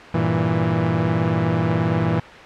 sawtooth chord, E diminished, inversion first, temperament equal, 98 / 116.54 / 164.81 Hz, G2 / Bb2 / E3, 0 / 0 / 0 cents, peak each -22 / -18 / -16 dBFS, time 0.14-2.2 s, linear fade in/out 5 ms, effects white hiss -37 dBFS RMS until 2.45 s + low-pass 2000 Hz 12 dB/octave

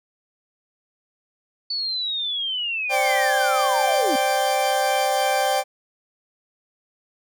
sine linear sweep, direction down, 4500 to 242.1 Hz, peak -23 dBFS, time 1.7-4.16 s, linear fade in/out 5 ms
40% pulse chord, C suspended second, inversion none, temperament equal, 523.3 / 587.3 / 784 Hz, C5 / D5 / G5, 0 / 0 / 0 cents, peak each -25 / -24 / -20 dBFS, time 2.89-5.64 s, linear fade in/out 50 ms
effects none

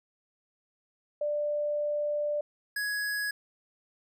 sine / square tone pair in turn, 591 / 1671.6 Hz, D5 / G#6, +11 / +11 cents, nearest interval octave + tritone, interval 1800 cents, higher second, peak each -27 / -30 dBFS, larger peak first, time 1.21-2.41 / 2.76-3.31 s, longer first, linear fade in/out 5 ms, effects none

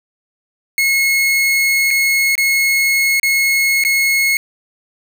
40% pulse tone with dropouts, 2174 Hz, C#7, 34 cents flat, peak -11 dBFS, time 0.78-4.37 s, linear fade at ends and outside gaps 1 ms, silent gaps 1.906-1.91 / 2.354-2.379 / 3.198-3.231 / 3.838-3.849 s, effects none

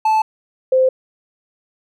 triangle / sine tone pair in turn, 873 / 519.1 Hz, A5 / C5, -14 / -14 cents, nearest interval major sixth, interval 900 cents, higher first, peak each -10 dBFS, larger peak neither, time 0.05-0.22 / 0.72-0.89 s, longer neither, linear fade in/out 5 ms, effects none

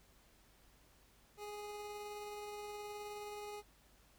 25% pulse tone with tremolo, 415.3 Hz, G#4, in tune, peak -40 dBFS, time 1.37-3.63 s, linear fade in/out 50 ms, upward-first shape triangle, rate 19 Hz, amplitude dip 25%, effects added 50 Hz sine -70 dBFS peak until 4.18 s + pink hiss -68 dBFS RMS until 4.18 s

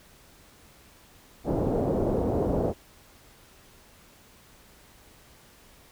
white low-pass noise, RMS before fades -26 dBFS, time 1.44-2.74 s, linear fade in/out 50 ms, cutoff 590 Hz, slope 24 dB/octave, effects pink hiss -55 dBFS RMS until 5.91 s

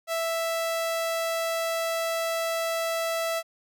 sawtooth tone, 660 Hz, E5, 2 cents sharp, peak -22 dBFS, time 0.07-3.43 s, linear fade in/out 50 ms, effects none

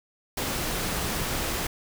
pink noise, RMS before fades -29 dBFS, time 0.37-1.67 s, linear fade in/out 5 ms, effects none

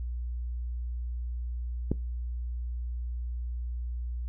click, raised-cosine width 3 ms, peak -13 dBFS, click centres 1.916 s, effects noise-tail reverb RT60 0.2 s tail -20 dB re dry + added 60 Hz sine -31 dBFS peak until 4.28 s

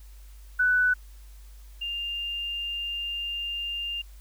sine tone pair in turn, 1491 / 2800 Hz, F#6 / F7, +13 / +4 cents, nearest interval major seventh, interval 1091 cents, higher second, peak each -19 / -29 dBFS, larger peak first, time 0.59-0.94 / 1.81-4.02 s, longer second, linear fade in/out 10 ms, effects added 50 Hz sine -44 dBFS peak until 4.2 s + white hiss -59 dBFS RMS until 4.2 s

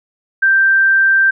sine tone, 1570 Hz, G6, 2 cents sharp, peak -8 dBFS, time 0.42-1.31 s, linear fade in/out 10 ms, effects none

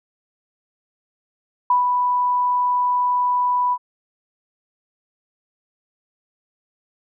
sine tone with ADSR envelope, 987.8 Hz, B5, in tune, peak -12 dBFS, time 1.7-3.78 s, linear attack 4 ms, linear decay 130 ms, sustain -4 dB, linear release 55 ms, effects none

